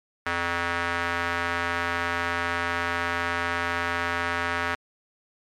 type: tone with band-pass filter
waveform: square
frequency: 86 Hz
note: F2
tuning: 26 cents flat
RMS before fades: -27 dBFS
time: 0.26-4.75 s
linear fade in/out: 5 ms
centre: 1600 Hz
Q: 1.8
effects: MP3 96 kbps